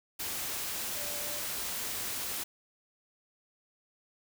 sine tone in noise, 587.3 Hz, D5, in tune, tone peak -45 dBFS, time 0.96-1.4 s, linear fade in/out 10 ms, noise white, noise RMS -36 dBFS, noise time 0.19-2.44 s, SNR -12 dB, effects none

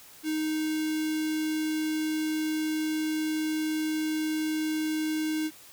square tone with notch filter, 311.1 Hz, D#4, in tune, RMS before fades -29 dBFS, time 0.23-5.51 s, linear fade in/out 50 ms, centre 990 Hz, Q 1.6, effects white hiss -51 dBFS RMS until 5.72 s

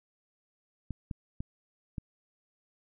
clicks, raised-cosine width 5 ms, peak -23 dBFS, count 4, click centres 0.907 / 1.112 / 1.405 / 1.982 s, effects none

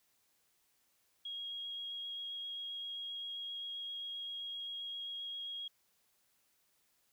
sine tone with vibrato, 3285 Hz, G#7, 20 cents flat, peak -40 dBFS, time 1.25-5.68 s, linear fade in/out 5 ms, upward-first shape sine, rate 7.6 Hz, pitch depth 9 cents each way, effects white hiss -75 dBFS RMS until 7.12 s

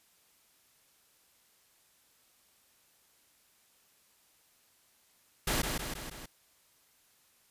pink noise with echo, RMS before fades -30 dBFS, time 5.47-5.62 s, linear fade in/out 5 ms, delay 160 ms, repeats 4, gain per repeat -4 dB, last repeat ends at 6.26 s, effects white hiss -67 dBFS RMS until 7.5 s + resampled to 32000 Hz

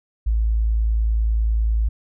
sine tone, 55 Hz, A1, in tune, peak -16 dBFS, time 0.26-1.89 s, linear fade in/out 10 ms, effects none

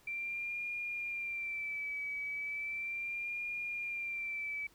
sine tone with vibrato, 2349 Hz, D7, in tune, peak -36 dBFS, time 0.07-4.67 s, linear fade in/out 5 ms, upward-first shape sine, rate 0.36 Hz, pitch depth 50 cents each way, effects pink hiss -65 dBFS RMS until 4.74 s

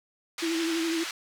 pink band-pass noise, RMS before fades -35 dBFS, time 0.38-1.11 s, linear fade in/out 2 ms, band 1600 to 6000 Hz, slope 12 dB/octave
sine tone with vibrato, 329.6 Hz, E4, in tune, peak -26 dBFS, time 0.42-1.04 s, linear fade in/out 10 ms, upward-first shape sine, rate 12 Hz, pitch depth 38 cents each way
effects none

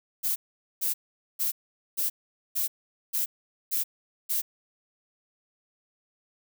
violet noise bursts, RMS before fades -27 dBFS, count 8, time 0.23-4.42 s, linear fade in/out 20 ms, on 130 ms, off 450 ms, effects none

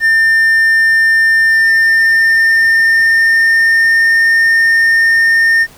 triangle tone with pitch glide, 1800 to 1820.9 Hz, A6 to A#6, +39 to -41 cents, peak -5 dBFS, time 0-5.67 s, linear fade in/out 50 ms, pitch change +20 cents, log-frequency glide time 1.45-4.24 s, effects pink hiss -40 dBFS RMS until 5.77 s

